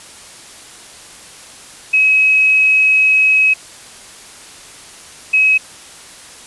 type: tone bursts at uneven times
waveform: sine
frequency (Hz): 2554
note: D#7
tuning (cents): +45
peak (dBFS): -8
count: 2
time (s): 1.93-3.54 / 5.33-5.58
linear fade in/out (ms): 10
effects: white hiss -37 dBFS RMS until 6.46 s + resampled to 24000 Hz